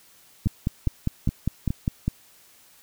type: two click trains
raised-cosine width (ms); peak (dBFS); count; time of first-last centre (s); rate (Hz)
5; -10 / -13; 9 / 4; 0.47-2.08 / 0.46-1.705; 4.97 / 2.41
effects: white hiss -55 dBFS RMS until 2.82 s